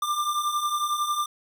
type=beating tone pair; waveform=square; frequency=1183 / 1194 Hz; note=D6 / D6; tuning=+12 / +28 cents; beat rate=11 Hz; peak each=-31 / -26 dBFS; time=0.02-1.26 s; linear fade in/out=5 ms; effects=none